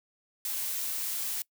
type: noise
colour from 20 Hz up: blue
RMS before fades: -33 dBFS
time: 0.45-1.42 s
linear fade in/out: 2 ms
effects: noise-tail reverb RT60 0.1 s tail -23 dB re dry